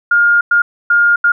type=tone bursts at uneven times; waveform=sine; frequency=1415 Hz; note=F6; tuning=22 cents sharp; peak=-7 dBFS; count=4; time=0.11-0.41 / 0.51-0.62 / 0.9-1.16 / 1.24-1.32 s; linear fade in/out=5 ms; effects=none